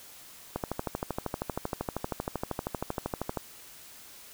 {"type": "click train", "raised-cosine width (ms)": 1, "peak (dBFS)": -16, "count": 37, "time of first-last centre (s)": [0.56, 3.373], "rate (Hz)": 12.8, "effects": ["white hiss -50 dBFS RMS until 4.33 s"]}